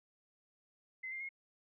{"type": "tone with pitch steps", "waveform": "sine", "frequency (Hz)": [2053, 2102, 2153], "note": ["C7", "C7", "C7"], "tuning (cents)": [-33, 7, 49], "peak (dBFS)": -40, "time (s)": [1.03, 1.291], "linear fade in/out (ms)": 10, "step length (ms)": 87, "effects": []}